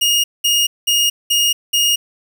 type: tone bursts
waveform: sawtooth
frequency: 2856 Hz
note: F7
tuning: 38 cents sharp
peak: -9 dBFS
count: 5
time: 0.01-1.96 s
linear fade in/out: 10 ms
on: 230 ms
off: 200 ms
effects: none